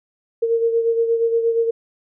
sine beating tone pair, 459.2 / 467.7 Hz, A#4 / A#4, -26 / +6 cents, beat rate 8.5 Hz, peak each -16 / -24 dBFS, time 0.42-1.71 s, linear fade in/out 10 ms, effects none

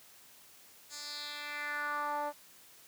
10% pulse tone with band-pass filter sweep, 293.7 Hz, D4, in tune, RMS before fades -38 dBFS, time 0.89-2.33 s, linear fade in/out 50 ms, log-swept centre 6700 to 680 Hz, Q 2.7, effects white hiss -58 dBFS RMS until 2.87 s + high-pass 80 Hz 12 dB/octave

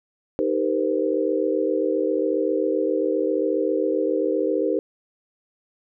sine chord, C minor seventh, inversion first, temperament equal with one note detuned, 311.1 / 392 / 466.2 / 513.7 Hz, Eb4 / G4 / Bb4 / C5, 0 / 0 / 0 / -32 cents, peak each -25 dBFS, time 0.39-4.79 s, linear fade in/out 0 ms, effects none

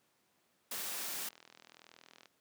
white noise, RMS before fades -40 dBFS, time 0.71-1.29 s, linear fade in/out 5 ms
click train, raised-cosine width 0.2 ms, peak -37 dBFS, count 55, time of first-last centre 0.94-2.257 s, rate 41 Hz
effects pink hiss -74 dBFS RMS until 2.4 s + high-pass 200 Hz 12 dB/octave

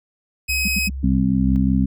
sawtooth tone, 2536 Hz, D#7, 32 cents sharp, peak -16 dBFS, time 0.48-0.89 s, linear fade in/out 20 ms
sine tone with pitch glide, 68.5 to 63.91 Hz, C#2 to C2, -20 to -40 cents, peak -25 dBFS, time 0.49-1.56 s, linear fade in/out 0 ms, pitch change -120 cents, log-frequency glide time 0.85-1.18 s
sine tone bursts, 195.1 Hz, G3, 8 cents flat, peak -20 dBFS, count 3, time 0.65-0.9 s, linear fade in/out 5 ms, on 30 ms, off 80 ms
harmonic tone, 65.41 Hz, C2, in tune, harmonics 1 / 2 / 3 / 4, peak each -21 / -23 / -18 / -20 dBFS, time 1.03-1.86 s, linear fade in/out 10 ms
effects none

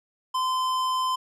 sine tone with tanh clipping, 1029 Hz, C6, 29 cents flat, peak -25 dBFS, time 0.34-1.16 s, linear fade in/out 10 ms, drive 16 dB, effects none

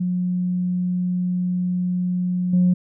sine tone with level steps, 180.1 Hz, F#3, 46 cents flat, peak -19 / -12 dBFS, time 0-2.74 s, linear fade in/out 10 ms, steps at 2.53 s, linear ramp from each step 5 ms, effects tanh soft clip ceiling -10 dBFS

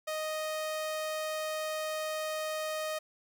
sawtooth tone, 622.3 Hz, D#5, in tune, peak -29 dBFS, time 0.07-2.99 s, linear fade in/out 10 ms, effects none

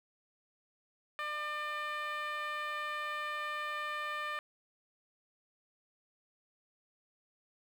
10% pulse tone with band-pass filter, 599 Hz, D5, 34 cents sharp, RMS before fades -38 dBFS, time 1.19-4.39 s, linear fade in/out 0 ms, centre 1400 Hz, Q 1.6, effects 10-bit

